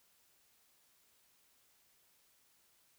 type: silence
effects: white hiss -71 dBFS RMS until 2.98 s